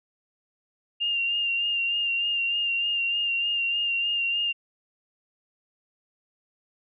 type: tone with vibrato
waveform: sine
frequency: 2794 Hz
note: F7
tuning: in tune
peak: -23 dBFS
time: 1-4.53 s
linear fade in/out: 20 ms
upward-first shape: sine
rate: 3.3 Hz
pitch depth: 28 cents each way
effects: none